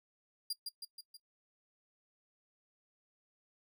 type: tone with echo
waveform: sawtooth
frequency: 4800 Hz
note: D8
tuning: 37 cents sharp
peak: -31 dBFS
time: 0.5-0.53 s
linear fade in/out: 5 ms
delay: 160 ms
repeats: 4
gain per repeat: -4 dB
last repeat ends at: 1.17 s
effects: noise-tail reverb RT60 0.1 s tail -20 dB re dry